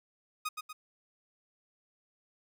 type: tone with echo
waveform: sawtooth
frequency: 1244.5 Hz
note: D#6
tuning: in tune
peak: -28 dBFS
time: 0.45-0.49 s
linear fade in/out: 10 ms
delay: 120 ms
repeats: 2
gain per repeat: -5 dB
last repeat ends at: 0.73 s
effects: none